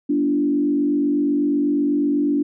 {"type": "tone with frequency modulation", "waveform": "sine", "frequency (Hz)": 290, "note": "D4", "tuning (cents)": -22, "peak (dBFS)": -16, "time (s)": [0.09, 2.43], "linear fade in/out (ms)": 10, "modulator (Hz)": 48.1, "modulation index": 0.74, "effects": []}